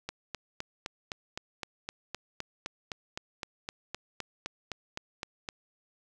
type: click train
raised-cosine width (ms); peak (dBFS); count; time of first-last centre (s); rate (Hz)
0.2; -18; 22; 0.09-5.488; 3.89
effects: none